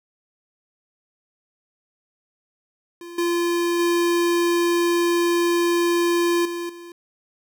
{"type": "tone with level steps", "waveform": "square", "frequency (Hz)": 344.5, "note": "F4", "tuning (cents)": -24, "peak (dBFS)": [-36, -20, -18, -27, -38], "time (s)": [3.01, 6.92], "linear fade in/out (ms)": 2, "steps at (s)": [3.18, 3.79, 6.45, 6.69], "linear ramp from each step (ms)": 5, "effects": []}